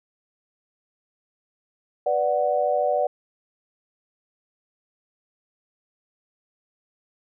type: chord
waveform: sine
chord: B minor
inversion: none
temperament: equal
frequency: 493.9 / 587.3 / 740 Hz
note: B4 / D5 / F#5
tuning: 0 / 0 / 0 cents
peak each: -26 / -22 / -24 dBFS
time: 2.06-3.07 s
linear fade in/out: 5 ms
effects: none